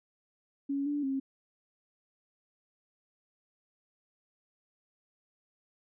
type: tone with pitch steps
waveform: sine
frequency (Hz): 278.9 / 290.7 / 269.8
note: C#4 / D4 / C#4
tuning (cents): +11 / -18 / -47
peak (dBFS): -29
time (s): 0.69-1.2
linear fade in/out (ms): 10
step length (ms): 170
effects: none